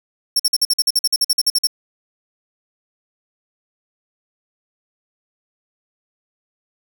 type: tone bursts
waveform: sawtooth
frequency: 5450 Hz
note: F8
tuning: 43 cents flat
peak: -10 dBFS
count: 16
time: 0.36-1.671 s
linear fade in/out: 5 ms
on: 36 ms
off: 49 ms
effects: 8-bit